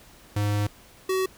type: tone pair in turn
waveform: square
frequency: 103.4 / 376.7 Hz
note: G#2 / F#4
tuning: -7 / +31 cents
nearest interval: octave + minor seventh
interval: 2238 cents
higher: second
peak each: -23 dBFS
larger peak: neither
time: 0.36-0.67 / 1.09-1.26 s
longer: first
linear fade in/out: 5 ms
effects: pink hiss -52 dBFS RMS until 1.37 s